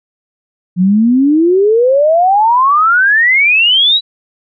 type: exponential sweep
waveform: sine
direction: up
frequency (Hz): 174.61 to 3976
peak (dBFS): -6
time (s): 0.76-4.01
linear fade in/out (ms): 50
effects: none